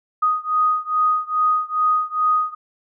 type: beating tone pair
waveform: sine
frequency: 1244.5 / 1246.9 Hz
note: D#6 / D#6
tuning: 0 / +3 cents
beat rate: 2.4 Hz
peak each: -19 / -20 dBFS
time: 0.22-2.55 s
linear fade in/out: 10 ms
effects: none